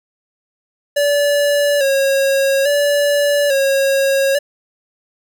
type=tone with vibrato; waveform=square; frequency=561 Hz; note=C#5; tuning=21 cents sharp; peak=-13 dBFS; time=0.96-4.39 s; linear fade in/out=10 ms; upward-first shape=square; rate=0.59 Hz; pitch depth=48 cents each way; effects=none